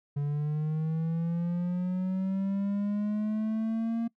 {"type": "linear sweep", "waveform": "triangle", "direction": "up", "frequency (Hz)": [142.6, 231.9], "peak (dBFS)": -25, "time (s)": [0.16, 4.08], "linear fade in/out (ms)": 10, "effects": ["noise-tail reverb RT60 0.1 s tail -23 dB re dry"]}